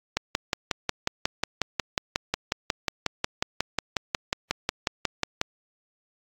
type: click train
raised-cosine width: 0.2 ms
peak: -6 dBFS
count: 30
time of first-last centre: 0.17-5.414 s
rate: 5.53 Hz
effects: AAC 64 kbps